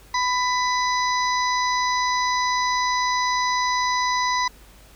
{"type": "harmonic tone", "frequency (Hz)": 996, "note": "B5", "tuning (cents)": 14, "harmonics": [1, 2, 4, 5, 6], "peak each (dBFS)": [-21, -26, -31, -32, -33], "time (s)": [0.14, 4.48], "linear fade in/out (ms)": 5, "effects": ["added 50 Hz sine -48 dBFS peak until 4.95 s", "pink hiss -51 dBFS RMS until 4.95 s"]}